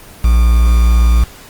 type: tone with quantisation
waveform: triangle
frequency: 58 Hz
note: A#1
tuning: 8 cents flat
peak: -4 dBFS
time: 0.24-1.24 s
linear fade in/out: 5 ms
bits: 4
effects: pink hiss -37 dBFS RMS until 1.49 s + Opus 24 kbps